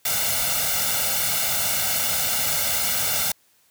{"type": "noise with comb filter", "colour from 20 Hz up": "white", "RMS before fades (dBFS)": -23, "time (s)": [0.05, 3.32], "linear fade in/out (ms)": 5, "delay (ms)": 1.4, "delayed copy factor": 0.9, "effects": ["white hiss -61 dBFS RMS until 3.7 s", "high-pass 60 Hz 12 dB/octave"]}